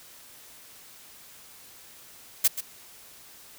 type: noise with echo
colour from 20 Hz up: blue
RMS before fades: -19 dBFS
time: 2.44-2.48 s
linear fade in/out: 10 ms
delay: 130 ms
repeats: 1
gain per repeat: -12 dB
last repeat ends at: 2.61 s
effects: white hiss -50 dBFS RMS until 3.58 s